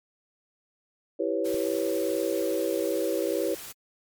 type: chord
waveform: sine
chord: C# half-diminished seventh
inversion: first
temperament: equal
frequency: 329.6 / 392 / 493.9 / 554.4 Hz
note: E4 / G4 / B4 / C#5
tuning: 0 / 0 / 0 / 0 cents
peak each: -30 dBFS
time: 1.19-3.55 s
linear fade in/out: 10 ms
type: noise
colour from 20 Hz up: white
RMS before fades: -41 dBFS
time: 1.44-3.73 s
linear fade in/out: 20 ms
type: click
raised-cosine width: 3 ms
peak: -30 dBFS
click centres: 1.544 s
effects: MP3 96 kbps